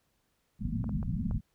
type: low-pass noise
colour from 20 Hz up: white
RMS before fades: -32 dBFS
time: 0.59-1.41 s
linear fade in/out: 50 ms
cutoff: 240 Hz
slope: 96 dB/octave
type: clicks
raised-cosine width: 1 ms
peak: -31 dBFS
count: 4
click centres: 0.842 / 0.893 / 1.029 / 1.311 s
effects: pink hiss -75 dBFS RMS until 1.54 s